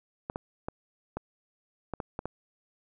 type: clicks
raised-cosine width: 1 ms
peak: -19 dBFS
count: 8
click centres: 0.299 / 0.359 / 0.685 / 1.17 / 1.937 / 2.002 / 2.191 / 2.256 s
effects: none